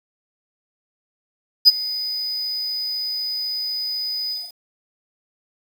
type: tone with ADSR envelope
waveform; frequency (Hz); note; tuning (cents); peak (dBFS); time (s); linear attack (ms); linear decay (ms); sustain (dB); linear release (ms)
triangle; 4978; D#8; 0; -3; 1.65-4.53; 29; 27; -19; 220
effects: 7-bit